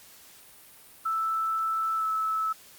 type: tone with pitch glide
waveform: sine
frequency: 1319 to 1304.6 Hz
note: E6 to E6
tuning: +1 to -18 cents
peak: -25 dBFS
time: 1.05-2.53 s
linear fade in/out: 10 ms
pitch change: -19 cents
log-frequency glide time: 1.96-2.05 s
effects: white hiss -52 dBFS RMS until 2.78 s + Opus 48 kbps